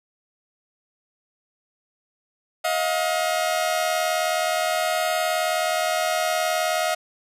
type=tone pair together; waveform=sawtooth; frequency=634 / 713.2 Hz; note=D#5 / F5; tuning=+32 / +36 cents; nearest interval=major second; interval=204 cents; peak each=-20 dBFS; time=2.64-6.95 s; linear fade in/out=10 ms; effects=resampled to 32000 Hz